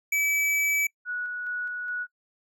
square tone, 2297 Hz, D7, 39 cents flat, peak -23 dBFS, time 0.12-0.87 s, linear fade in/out 5 ms
sine tone with tremolo, 1466 Hz, F#6, 16 cents flat, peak -28 dBFS, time 1.05-2.07 s, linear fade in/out 50 ms, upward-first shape square, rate 2.4 Hz, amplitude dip 25%
effects noise-tail reverb RT60 0.1 s tail -24 dB re dry

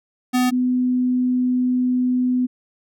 square / sine tone pair in turn, 251 / 251 Hz, B3 / B3, +28 / +28 cents, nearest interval unison, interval 0 cents, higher neither, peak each -16 dBFS, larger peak neither, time 0.33-0.51 / 0.51-2.47 s, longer second, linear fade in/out 20 ms, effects none

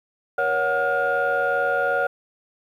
sine tone cluster, 476.4 / 559 / 736 / 1421 Hz, A#4 / C#5 / F#5 / F6, +38 / +14 / -9 / +30 cents, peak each -26 / -23 / -24 / -22 dBFS, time 0.38-2.07 s, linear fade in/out 5 ms, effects tanh soft clip ceiling -13 dBFS + 9-bit

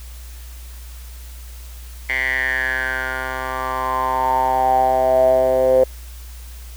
10% pulse tone with band-pass filter sweep, 129.9 Hz, C3, 12 cents flat, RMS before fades -18 dBFS, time 2.09-5.84 s, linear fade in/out 5 ms, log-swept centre 2100 to 520 Hz, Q 8.8, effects added 60 Hz sine -33 dBFS peak until 6.76 s + white hiss -44 dBFS RMS until 6.76 s

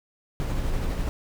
brown noise with tremolo, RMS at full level -25 dBFS, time 0.4-1.09 s, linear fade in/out 0 ms, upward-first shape triangle, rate 12 Hz, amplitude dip 30%, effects none

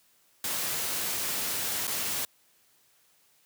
white noise with dropouts, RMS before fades -31 dBFS, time 0.44-2.25 s, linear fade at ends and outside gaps 2 ms, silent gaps 1.87-1.877 s, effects white hiss -65 dBFS RMS until 3.45 s + high-pass 80 Hz 12 dB/octave

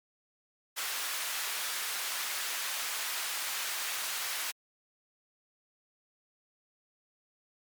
pink high-pass noise, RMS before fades -35 dBFS, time 0.76-4.52 s, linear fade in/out 20 ms, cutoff 1300 Hz, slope 12 dB/octave, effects MP3 96 kbps

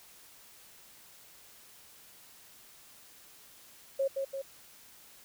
sine tone with echo, 544 Hz, C#5, 33 cents flat, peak -26 dBFS, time 3.99-4.08 s, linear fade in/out 10 ms, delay 170 ms, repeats 2, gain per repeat -4 dB, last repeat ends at 4.42 s, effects white hiss -56 dBFS RMS until 5.24 s

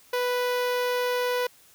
sawtooth tone with notch filter, 493.9 Hz, B4, in tune, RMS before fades -26 dBFS, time 0.13-1.47 s, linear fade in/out 5 ms, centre 7700 Hz, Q 1.3, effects white hiss -56 dBFS RMS until 1.74 s

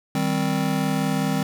square chord, C minor, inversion first, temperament just, 156.98 / 196.22 / 261.6 Hz, Eb3 / G3 / C4, +16 / +2 / 0 cents, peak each -26 dBFS, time 0.15-1.43 s, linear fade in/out 2 ms, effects none

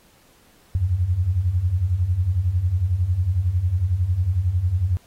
sine beating tone pair, 82.41 / 93.41 Hz, E2 / F#2, 0 / +17 cents, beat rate 11 Hz, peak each -24 / -19 dBFS, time 0.75-4.97 s, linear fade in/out 0 ms, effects pink hiss -56 dBFS RMS until 5.06 s + AAC 48 kbps

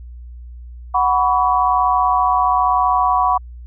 sine chord, F# suspended fourth, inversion none, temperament equal with one note detuned, 740 / 987.8 / 1128.8 Hz, F#5 / B5 / C#6, 0 / 0 / +31 cents, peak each -17 dBFS, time 0.94-3.38 s, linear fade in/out 10 ms, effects added 60 Hz sine -32 dBFS peak until 3.66 s

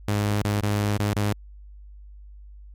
sawtooth tone with dropouts, 103.4 Hz, G#2, 7 cents flat, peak -17 dBFS, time 0.08-1.33 s, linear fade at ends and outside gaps 5 ms, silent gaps 0.422-0.446 / 0.609-0.626 / 0.976-0.994 / 1.136-1.162 s, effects added 50 Hz sine -41 dBFS peak until 2.74 s + MP3 96 kbps

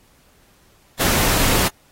pink noise, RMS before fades -18 dBFS, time 0.99-1.69 s, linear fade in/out 20 ms, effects pink hiss -56 dBFS RMS until 1.91 s + AAC 48 kbps

